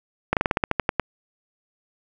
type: slowing click train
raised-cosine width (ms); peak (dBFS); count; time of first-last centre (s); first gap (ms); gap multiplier
0.5; -4; 11; 0.33-0.997; 38; 1.12
effects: none